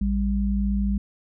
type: tone pair together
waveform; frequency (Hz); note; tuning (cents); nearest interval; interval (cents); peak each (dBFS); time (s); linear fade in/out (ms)
sine; 56.55 / 199.2; A1 / G3; +48 / +28; octave + minor seventh; 2180; -23; 0.01-0.98; 5
effects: none